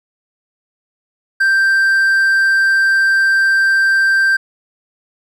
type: tone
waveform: triangle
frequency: 1571 Hz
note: G6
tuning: 3 cents sharp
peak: -8 dBFS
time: 1.4-4.37 s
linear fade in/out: 10 ms
effects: none